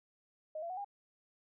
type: tone with pitch steps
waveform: sine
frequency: 622.3 / 678.6 / 740 / 807 Hz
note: D#5 / F5 / F#5 / G#5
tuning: 0 / -50 / 0 / -50 cents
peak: -38 dBFS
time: 0.55-0.846 s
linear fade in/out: 5 ms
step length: 74 ms
effects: none